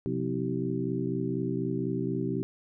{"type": "harmonic tone with a mistuned harmonic", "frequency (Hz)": 64.1, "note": "C2", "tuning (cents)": -35, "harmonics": [2, 3, 4, 5, 6], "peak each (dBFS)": [-34, -34, -34, -34, -34], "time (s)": [0.06, 2.43], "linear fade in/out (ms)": 0, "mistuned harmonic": 3, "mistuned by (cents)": -130, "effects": []}